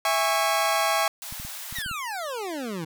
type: chord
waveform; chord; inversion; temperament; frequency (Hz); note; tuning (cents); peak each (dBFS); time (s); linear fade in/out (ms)
sawtooth; C# minor; first; equal with one note detuned; 659.3 / 817.3 / 1108.7; E5 / G#5 / C#6; 0 / -28 / 0; -22; 0.05-1.08; 2
type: high-pass noise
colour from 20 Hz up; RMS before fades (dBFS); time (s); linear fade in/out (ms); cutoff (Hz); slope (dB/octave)
white; -37; 1.22-1.82; 0; 620; 48
type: clicks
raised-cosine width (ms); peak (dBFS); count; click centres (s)
5; -28; 7; 1.325 / 1.399 / 1.45 / 1.726 / 1.786 / 1.862 / 1.913
type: exponential sweep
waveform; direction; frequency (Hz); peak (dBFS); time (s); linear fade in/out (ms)
25% pulse; down; 1997 to 153.2; -26; 1.75-2.85; 10
effects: none